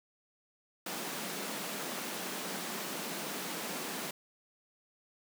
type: high-pass noise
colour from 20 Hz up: pink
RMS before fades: -39 dBFS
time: 0.86-4.11 s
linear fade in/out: 5 ms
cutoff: 170 Hz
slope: 48 dB/octave
effects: none